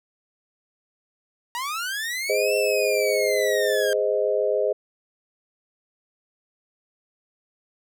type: linear two-way sweep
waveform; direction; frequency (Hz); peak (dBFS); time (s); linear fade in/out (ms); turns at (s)
sawtooth; up then down; 932.3 to 2699 to 1585; -23; 1.55-3.93; 0; 2.55
type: chord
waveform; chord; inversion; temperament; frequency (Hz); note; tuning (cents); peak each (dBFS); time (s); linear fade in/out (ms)
sine; Ab major; none; equal with one note detuned; 415.3 / 515.2 / 622.3; Ab4 / C5 / Eb5; 0 / -27 / 0; -24; 2.29-4.73; 10
effects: none